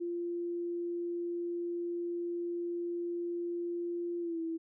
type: tone with pitch glide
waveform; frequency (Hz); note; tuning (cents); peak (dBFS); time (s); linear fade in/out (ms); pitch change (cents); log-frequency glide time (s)
sine; 345.8 to 328.3; F4 to E4; -17 to -7; -33; 0-4.58; 20; -90; 4.2-4.4
effects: none